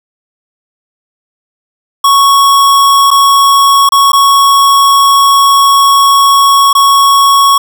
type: tone with dropouts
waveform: square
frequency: 1108.7 Hz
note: C#6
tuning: in tune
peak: -4 dBFS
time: 2.04-7.58 s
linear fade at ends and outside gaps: 5 ms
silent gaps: 3.106-3.112 / 3.891-3.92 / 4.12-4.131 / 6.73-6.75 s
effects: none